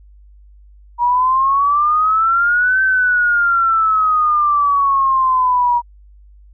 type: exponential two-way sweep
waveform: sine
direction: up then down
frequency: 951 to 1549 to 951 Hz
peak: -11 dBFS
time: 0.98-5.82 s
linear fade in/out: 50 ms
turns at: 2.82 s
effects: added 50 Hz sine -41 dBFS peak until 6.53 s